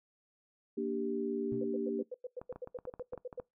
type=chord; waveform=sine; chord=G minor; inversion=first; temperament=equal; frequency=233.1 / 293.7 / 392 Hz; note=Bb3 / D4 / G4; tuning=0 / 0 / 0 cents; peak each=-37 / -38 / -35 dBFS; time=0.77-2.03 s; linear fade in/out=10 ms
type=tone with exponential decay; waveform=triangle; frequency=125.3 Hz; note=B2; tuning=25 cents sharp; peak=-36 dBFS; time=1.52-1.79 s; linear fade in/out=0 ms; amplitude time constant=58 ms
type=tone bursts; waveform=sine; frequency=499.3 Hz; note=B4; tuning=19 cents sharp; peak=-37 dBFS; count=15; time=1.61-3.404 s; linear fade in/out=5 ms; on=30 ms; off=96 ms
type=clicks; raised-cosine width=1 ms; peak=-32 dBFS; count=12; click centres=2.415 / 2.526 / 2.56 / 2.674 / 2.788 / 2.853 / 2.939 / 2.996 / 3.134 / 3.177 / 3.328 / 3.399 s
effects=noise-tail reverb RT60 0.2 s tail -23 dB re dry